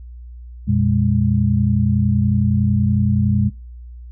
sine tone cluster, 91.1 / 121.9 / 205 Hz, F#2 / B2 / G#3, -26 / -22 / -22 cents, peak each -18 dBFS, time 0.67-3.5 s, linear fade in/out 20 ms, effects noise-tail reverb RT60 0.3 s tail -23 dB re dry + added 60 Hz sine -33 dBFS peak until 4.11 s

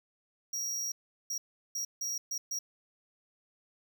square tone bursts at uneven times, 5680 Hz, F8, 28 cents sharp, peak -33 dBFS, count 6, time 0.53-0.92 / 1.3-1.38 / 1.75-1.85 / 2.01-2.18 / 2.31-2.38 / 2.51-2.59 s, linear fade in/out 5 ms, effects none

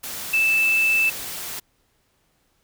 sine tone in noise, 2637 Hz, E7, in tune, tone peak -16 dBFS, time 0.33-1.1 s, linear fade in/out 10 ms, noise white, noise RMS -32 dBFS, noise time 0.03-1.6 s, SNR +13 dB, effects pink hiss -66 dBFS RMS until 2.63 s

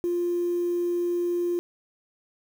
sine tone, 349.2 Hz, F4, in tune, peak -22 dBFS, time 0.04-1.59 s, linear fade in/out 0 ms, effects tanh soft clip ceiling -19 dBFS + 8-bit

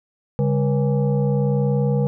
sine tone with frequency modulation, 140 Hz, C#3, 18 cents sharp, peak -16 dBFS, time 0.39-2.07 s, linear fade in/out 0 ms, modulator 341 Hz, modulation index 1, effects none

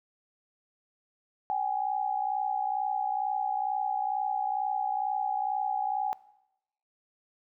sine tone pair together, 768.4 / 830.6 Hz, G5 / G#5, -35 / 0 cents, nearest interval minor second, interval 135 cents, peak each -30 / -29 dBFS, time 1.5-6.13 s, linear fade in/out 0 ms, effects noise-tail reverb RT60 0.9 s tail -22 dB re dry

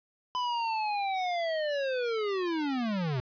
square linear sweep, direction down, 1008 to 121.1 Hz, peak -29 dBFS, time 0.35-3.2 s, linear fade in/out 0 ms, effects resampled to 11025 Hz + 10-bit

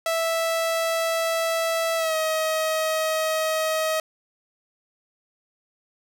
sawtooth tone with pitch glide, 658 to 632.7 Hz, E5 to D#5, -3 to +29 cents, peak -18 dBFS, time 0.06-4 s, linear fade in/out 2 ms, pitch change -68 cents, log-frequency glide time 1.97-2.15 s, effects none

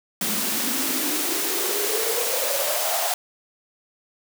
white noise with high-pass filter sweep, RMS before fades -24 dBFS, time 0.21-3.14 s, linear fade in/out 2 ms, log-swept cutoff 200 to 720 Hz, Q 8.2, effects none

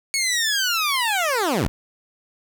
15% pulse linear sweep, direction down, 2222 to 37.58 Hz, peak -13 dBFS, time 0.14-1.68 s, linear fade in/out 0 ms, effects none

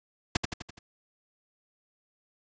pink noise with echo, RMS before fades -24 dBFS, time 0.35-0.37 s, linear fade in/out 5 ms, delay 84 ms, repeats 5, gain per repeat -5 dB, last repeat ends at 0.79 s, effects resampled to 16000 Hz

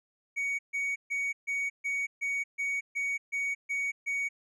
triangle tone bursts, 2241 Hz, C#7, 18 cents sharp, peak -27 dBFS, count 11, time 0.36-4.29 s, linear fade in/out 20 ms, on 230 ms, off 140 ms, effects resampled to 24000 Hz

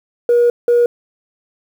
sine tone bursts at uneven times, 478.6 Hz, A#4, 46 cents sharp, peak -7 dBFS, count 2, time 0.29-0.5 / 0.68-0.86 s, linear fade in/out 2 ms, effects tanh soft clip ceiling -6 dBFS + 7-bit

